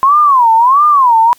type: tone with vibrato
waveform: sine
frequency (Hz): 1039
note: C6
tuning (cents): -12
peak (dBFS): -4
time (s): 0.03-1.33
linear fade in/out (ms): 0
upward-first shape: sine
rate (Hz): 1.5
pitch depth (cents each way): 260
effects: white hiss -46 dBFS RMS until 1.38 s + MP3 96 kbps